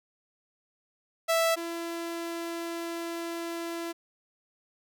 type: tone pair in turn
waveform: sawtooth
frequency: 659.3 / 336.8 Hz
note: E5 / E4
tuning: 0 / +37 cents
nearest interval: octave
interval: 1163 cents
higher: first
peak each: -19 / -29 dBFS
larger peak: first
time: 1.28-1.56 / 1.56-3.93 s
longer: second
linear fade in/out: 20 ms
effects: none